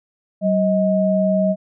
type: tone pair together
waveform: sine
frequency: 190.6 / 630.1 Hz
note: G3 / D#5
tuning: -48 / +22 cents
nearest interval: octave + major sixth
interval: 2070 cents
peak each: -17 dBFS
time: 0.41-1.56 s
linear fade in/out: 50 ms
effects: none